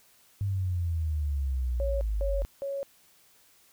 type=exponential sweep; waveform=sine; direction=down; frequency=101.2 to 46.25 Hz; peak=-26 dBFS; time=0.41-2.45 s; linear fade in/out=0 ms
type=tone bursts; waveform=sine; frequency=554.4 Hz; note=C#5; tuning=in tune; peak=-30 dBFS; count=3; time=1.8-2.83 s; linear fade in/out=0 ms; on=210 ms; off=200 ms
effects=white hiss -61 dBFS RMS until 3.72 s